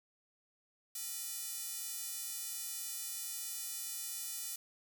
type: tone with high-pass filter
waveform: square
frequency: 270.7 Hz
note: C#4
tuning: 41 cents flat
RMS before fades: -42 dBFS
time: 0.95-4.56 s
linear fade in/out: 5 ms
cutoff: 7800 Hz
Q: 0.72
effects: none